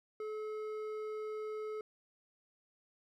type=tone with hard clipping; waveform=sine; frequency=430 Hz; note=A4; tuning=40 cents flat; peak=-40 dBFS; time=0.2-1.81 s; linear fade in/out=2 ms; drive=8 dB; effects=none